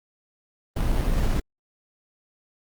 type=noise with sample-and-hold; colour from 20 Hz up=brown; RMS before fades=-22 dBFS; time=0.76-1.4 s; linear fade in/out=5 ms; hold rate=3675 Hz; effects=Opus 24 kbps